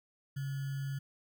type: tone with sample-and-hold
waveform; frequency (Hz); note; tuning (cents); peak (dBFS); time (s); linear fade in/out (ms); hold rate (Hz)
sine; 137.4; C#3; -15; -34; 0.36-0.99; 10; 1575
effects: none